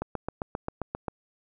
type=click train; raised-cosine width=1 ms; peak=-16 dBFS; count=9; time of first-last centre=0.02-1.082 s; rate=7.53 Hz; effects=none